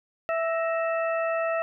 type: harmonic tone with a mistuned harmonic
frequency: 659 Hz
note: E5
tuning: 1 cent flat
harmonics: 1 / 2 / 3 / 4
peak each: -25 / -31 / -35 / -37 dBFS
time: 0.29-1.62 s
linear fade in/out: 0 ms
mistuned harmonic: 3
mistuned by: -93 cents
effects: none